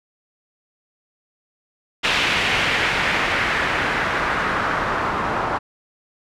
white noise with low-pass filter sweep, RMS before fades -21 dBFS, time 2.03-5.59 s, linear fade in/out 20 ms, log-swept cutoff 2800 to 1100 Hz, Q 1.7, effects none

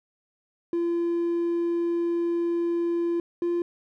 triangle tone pair in turn, 341.4 / 345.6 Hz, F4 / F4, -39 / -18 cents, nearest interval unison, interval 21 cents, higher second, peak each -20 dBFS, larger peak neither, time 0.73-3.2 / 3.42-3.62 s, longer first, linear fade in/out 2 ms, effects tanh soft clip ceiling -17 dBFS

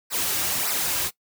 white noise with flanger, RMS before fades -25 dBFS, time 0.1-1.11 s, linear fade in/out 50 ms, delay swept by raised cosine 0.29 to 4.69 ms, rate 1.7 Hz, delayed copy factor -0.75, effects noise-tail reverb RT60 0.1 s tail -20 dB re dry

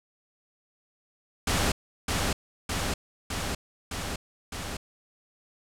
pink noise with echo, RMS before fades -25 dBFS, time 1.47-1.72 s, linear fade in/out 5 ms, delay 610 ms, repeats 5, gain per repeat -2 dB, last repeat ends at 4.77 s, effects low-pass 10000 Hz 12 dB/octave

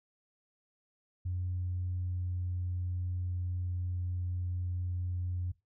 sine tone with pitch glide, 90.3 to 89.57 Hz, F#2 to F2, -42 to +44 cents, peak -31 dBFS, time 1.25-5.52 s, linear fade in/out 10 ms, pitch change -14 cents, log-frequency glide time 1.47-4.08 s, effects noise-tail reverb RT60 0.2 s tail -19 dB re dry + tanh soft clip ceiling -27 dBFS

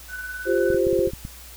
sine tone with tremolo, 1496 Hz, F#6, 19 cents sharp, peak -29 dBFS, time 0.08-0.79 s, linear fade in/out 50 ms, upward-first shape square, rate 19 Hz, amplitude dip 35%
sine chord, F suspended second, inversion none, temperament equal, 349.2 / 392 / 523.3 Hz, F4 / G4 / C5, 0 / 0 / 0 cents, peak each -22 dBFS, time 0.45-1.11 s, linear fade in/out 50 ms
clicks, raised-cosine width 5 ms, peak -20 dBFS, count 8, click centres 0.703 / 0.746 / 0.869 / 0.929 / 0.992 / 1.074 / 1.135 / 1.251 s
effects added 60 Hz sine -44 dBFS peak until 1.56 s + white hiss -44 dBFS RMS until 1.56 s

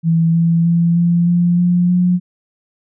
sine tone with pitch steps, 164.81 / 167.11 / 169.44 / 171.81 / 174.21 / 176.64 / 179.1 Hz, E3 / E3 / E3 / F3 / F3 / F3 / F3, 0 / +24 / +48 / -28 / -4 / +20 / +44 cents, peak -10 dBFS, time 0.03-2.2 s, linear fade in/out 50 ms, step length 310 ms, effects none

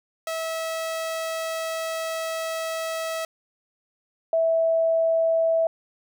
sawtooth / sine tone pair in turn, 649 / 655 Hz, E5 / E5, -27 / -11 cents, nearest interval unison, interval 16 cents, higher second, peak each -23 / -18 dBFS, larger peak second, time 0.27-3.25 / 4.33-5.67 s, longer first, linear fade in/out 2 ms, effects none

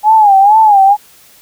sine tone with vibrato, 827 Hz, G#5, 8 cents flat, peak -3 dBFS, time 0.03-0.97 s, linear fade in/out 50 ms, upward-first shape sine, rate 2.2 Hz, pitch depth 120 cents each way, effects white hiss -43 dBFS RMS until 1.41 s

